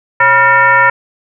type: tone with frequency modulation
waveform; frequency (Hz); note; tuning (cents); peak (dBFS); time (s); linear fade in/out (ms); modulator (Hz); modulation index
sine; 1391; F6; -7; -5; 0.2-0.9; 5; 422; 1.5
effects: none